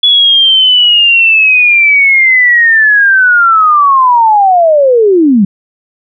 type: linear sweep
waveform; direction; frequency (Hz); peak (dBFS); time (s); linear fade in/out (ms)
sine; down; 3413 to 185; -3; 0.03-5.45; 5
effects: none